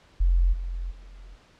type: tone with level steps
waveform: sine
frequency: 43.65 Hz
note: F1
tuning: in tune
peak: -17 / -28 / -42 dBFS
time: 0.2-1.36 s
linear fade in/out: 10 ms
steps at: 0.52 / 0.9 s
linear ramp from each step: 20 ms
effects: pink hiss -57 dBFS RMS until 1.59 s + low-pass 5000 Hz 12 dB/octave